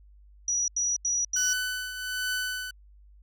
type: tone bursts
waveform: sine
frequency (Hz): 5830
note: F#8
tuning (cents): -26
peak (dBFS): -24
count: 4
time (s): 0.48-1.532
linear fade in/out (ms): 2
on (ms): 200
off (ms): 84
type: tone with tremolo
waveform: sawtooth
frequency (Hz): 1500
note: F#6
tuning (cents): +23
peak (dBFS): -23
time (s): 1.36-2.71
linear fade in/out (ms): 5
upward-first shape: triangle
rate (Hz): 1.3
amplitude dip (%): 65
effects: added 50 Hz sine -51 dBFS peak until 3.22 s